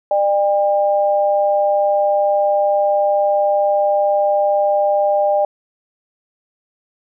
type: tone pair together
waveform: sine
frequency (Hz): 600 / 802.2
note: D5 / G5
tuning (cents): +37 / +40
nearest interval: perfect fourth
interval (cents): 503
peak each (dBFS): -14 / -17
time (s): 0.11-5.45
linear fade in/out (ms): 2
effects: none